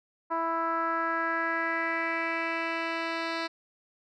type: tone with low-pass filter sweep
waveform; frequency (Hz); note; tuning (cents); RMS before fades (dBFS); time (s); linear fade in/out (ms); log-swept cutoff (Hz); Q
10% pulse; 330; E4; +2; -30; 0.3-3.48; 20; 1100 to 3800; 3.2
effects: none